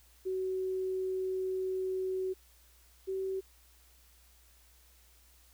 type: tone pair in turn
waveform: sine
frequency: 375.4 / 382 Hz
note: F#4 / G4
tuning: +25 / -45 cents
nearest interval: unison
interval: 30 cents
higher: second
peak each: -31 / -32 dBFS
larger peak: first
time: 0.25-2.34 / 3.07-3.41 s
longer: first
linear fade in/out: 20 ms
effects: added 60 Hz sine -62 dBFS peak until 5.53 s + white hiss -64 dBFS RMS until 5.53 s